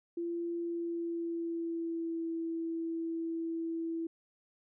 sine tone with pitch glide, 341 to 329.8 Hz, F4 to E4, -41 to +1 cents, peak -33 dBFS, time 0.17-4.07 s, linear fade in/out 5 ms, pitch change -58 cents, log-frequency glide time 0.59-2.28 s, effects none

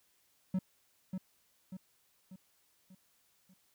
triangle tone with echo, 187 Hz, F#3, 19 cents sharp, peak -27 dBFS, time 0.54-0.59 s, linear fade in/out 5 ms, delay 590 ms, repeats 5, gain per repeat -6 dB, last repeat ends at 3.54 s, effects white hiss -72 dBFS RMS until 3.74 s

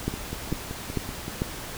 two click trains, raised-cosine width 3 ms, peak -12 / -20 dBFS, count 4 / 7, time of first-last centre 0.08-1.419 / 0.14-1.281 s, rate 2.24 / 5.26 Hz, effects pink hiss -37 dBFS RMS until 1.77 s

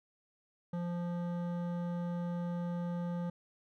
sine tone with hard clipping, 174 Hz, F3, 6 cents flat, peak -36 dBFS, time 0.73-3.3 s, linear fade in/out 5 ms, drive 13 dB, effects none

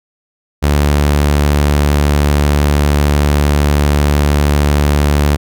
sawtooth tone, 72.9 Hz, D2, 12 cents flat, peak -5 dBFS, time 0.62-5.37 s, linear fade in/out 20 ms, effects none

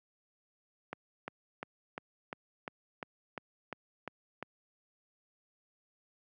click train, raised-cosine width 0.5 ms, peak -23 dBFS, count 11, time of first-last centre 0.93-4.427 s, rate 2.86 Hz, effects high-pass 150 Hz 12 dB/octave

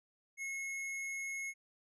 square tone, 2174 Hz, C#7, 34 cents flat, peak -39 dBFS, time 0.37-1.54 s, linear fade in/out 50 ms, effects resampled to 24000 Hz

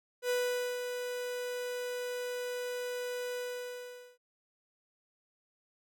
45% pulse tone with ADSR envelope, 493.9 Hz, B4, in tune, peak -28 dBFS, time 0.22-4.18 s, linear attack 77 ms, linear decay 480 ms, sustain -7 dB, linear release 810 ms, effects none

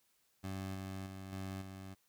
20% pulse tone with level steps, 95.6 Hz, G2, 43 cents flat, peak -35 / -37 / -41 / -36 / -42 dBFS, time 0.43-1.95 s, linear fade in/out 20 ms, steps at 0.74 / 1.06 / 1.32 / 1.61 s, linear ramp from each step 10 ms, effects white hiss -75 dBFS RMS until 2.08 s

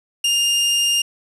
sawtooth tone, 2814 Hz, F7, 12 cents sharp, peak -12 dBFS, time 0.24-1.02 s, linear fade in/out 5 ms, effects resampled to 24000 Hz + 7-bit

